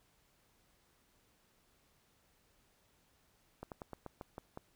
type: slowing click train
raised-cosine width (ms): 1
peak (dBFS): -30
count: 8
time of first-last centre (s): 3.63-4.574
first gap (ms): 88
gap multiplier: 1.14
effects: pink hiss -72 dBFS RMS until 4.75 s